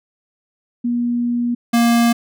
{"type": "tone pair in turn", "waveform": ["sine", "square"], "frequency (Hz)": [240, 234.7], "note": ["B3", "A#3"], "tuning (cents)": [-49, 12], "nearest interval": "unison", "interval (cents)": 39, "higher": "first", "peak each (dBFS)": [-16, -12], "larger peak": "second", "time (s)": [[0.84, 1.55], [1.73, 2.13]], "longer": "first", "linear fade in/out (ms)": 10, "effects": []}